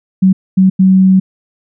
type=tone bursts at uneven times; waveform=sine; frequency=188.8 Hz; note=F#3; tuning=35 cents sharp; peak=-4 dBFS; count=3; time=0.22-0.33 / 0.57-0.7 / 0.79-1.2 s; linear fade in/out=10 ms; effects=none